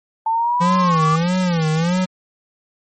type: exponential sweep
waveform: sine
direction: up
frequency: 886 to 1174.7 Hz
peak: -15 dBFS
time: 0.26-1.16 s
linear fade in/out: 5 ms
type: tone with vibrato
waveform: square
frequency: 170 Hz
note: F3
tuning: 46 cents flat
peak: -16 dBFS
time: 0.6-2.06 s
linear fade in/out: 20 ms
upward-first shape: sine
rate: 1.6 Hz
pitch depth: 150 cents each way
effects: MP3 32 kbps